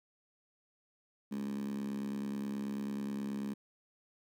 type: tone with high-pass filter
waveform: 10% pulse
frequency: 69.3 Hz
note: C#2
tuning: in tune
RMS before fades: -38 dBFS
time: 1.31-3.54 s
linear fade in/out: 10 ms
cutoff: 220 Hz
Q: 8.3
effects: none